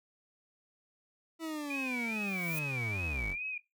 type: linear sweep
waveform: 40% pulse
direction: down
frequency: 330 to 38.34 Hz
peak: -35 dBFS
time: 1.39-3.36 s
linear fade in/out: 50 ms
type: tone with vibrato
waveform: sine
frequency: 2400 Hz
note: D7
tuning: 37 cents sharp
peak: -35 dBFS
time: 1.7-3.58 s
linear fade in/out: 5 ms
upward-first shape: sine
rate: 2.4 Hz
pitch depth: 110 cents each way
type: noise with exponential growth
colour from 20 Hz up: violet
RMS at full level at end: -38 dBFS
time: 1.99-2.59 s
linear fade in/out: 2 ms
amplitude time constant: 130 ms
effects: noise-tail reverb RT60 0.2 s tail -18 dB re dry